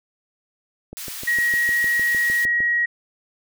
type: click train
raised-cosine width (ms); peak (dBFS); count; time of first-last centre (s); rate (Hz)
2; -22; 12; 0.93-2.604; 6.57
type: high-pass noise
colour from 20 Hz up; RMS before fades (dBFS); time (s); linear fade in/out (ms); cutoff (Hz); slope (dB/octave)
white; -33; 0.97-2.45; 0; 1400; 12
type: tone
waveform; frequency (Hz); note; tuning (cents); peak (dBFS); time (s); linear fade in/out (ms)
sine; 1900; A#6; +33; -17; 1.27-2.86; 10
effects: none